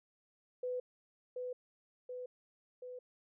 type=tone with echo; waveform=sine; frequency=499.8 Hz; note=B4; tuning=21 cents sharp; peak=-35 dBFS; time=0.63-0.8 s; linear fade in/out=5 ms; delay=730 ms; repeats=3; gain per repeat=-3 dB; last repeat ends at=2.99 s; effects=none